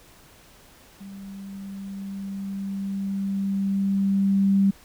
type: tone with level ramp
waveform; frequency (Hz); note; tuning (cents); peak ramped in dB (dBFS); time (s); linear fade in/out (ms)
sine; 196.2; G3; +2; -37 to -15; 1-4.71; 10
effects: pink hiss -52 dBFS RMS until 4.84 s